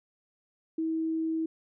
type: tone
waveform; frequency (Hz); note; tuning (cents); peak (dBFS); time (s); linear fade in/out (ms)
sine; 322.2; E4; -39; -27; 0.78-1.46; 5
effects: none